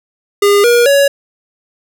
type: tone with pitch steps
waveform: square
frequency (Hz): 405.9 / 477.2 / 560.9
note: G#4 / A#4 / C#5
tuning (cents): -40 / +41 / +20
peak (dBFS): -7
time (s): 0.42-1.08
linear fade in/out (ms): 5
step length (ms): 220
effects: none